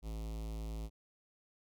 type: tone with notch filter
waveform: square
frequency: 54.4 Hz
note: A1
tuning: 19 cents flat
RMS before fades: -41 dBFS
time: 0.02-0.9 s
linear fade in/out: 50 ms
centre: 1600 Hz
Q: 0.84
effects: none